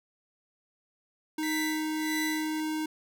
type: tone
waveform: square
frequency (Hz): 311.1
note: D#4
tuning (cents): 0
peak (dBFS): -30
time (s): 1.38-2.86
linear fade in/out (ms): 5
type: tone with tremolo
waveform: sawtooth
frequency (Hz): 1987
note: B6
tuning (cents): +10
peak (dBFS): -27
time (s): 1.43-2.6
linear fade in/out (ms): 0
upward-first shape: sine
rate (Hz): 1.6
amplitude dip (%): 85
effects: none